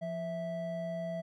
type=tone pair together; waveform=triangle; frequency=172.9 / 656.8 Hz; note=F3 / E5; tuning=-17 / -6 cents; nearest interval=octave + major seventh; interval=2311 cents; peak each=-37 / -34 dBFS; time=0.01-1.22 s; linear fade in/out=20 ms; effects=none